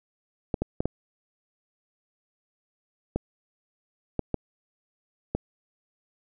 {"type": "clicks", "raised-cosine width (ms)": 2, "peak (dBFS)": -12, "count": 8, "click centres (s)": [0.542, 0.62, 0.805, 0.856, 3.16, 4.193, 4.343, 5.35], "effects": []}